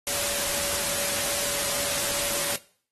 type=tone in noise; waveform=sine; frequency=570 Hz; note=C#5; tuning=48 cents sharp; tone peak=-37 dBFS; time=0.07-2.56 s; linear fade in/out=0 ms; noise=white; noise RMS=-27 dBFS; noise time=0.07-2.56 s; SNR=-13 dB; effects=noise-tail reverb RT60 0.5 s tail -20 dB re dry + AAC 32 kbps